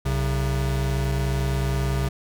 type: tone pair together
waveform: square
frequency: 63.64 / 134.3 Hz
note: C2 / C3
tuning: -47 / +46 cents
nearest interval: octave + minor second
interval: 1293 cents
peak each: -25 dBFS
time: 0.05-2.09 s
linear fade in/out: 10 ms
effects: none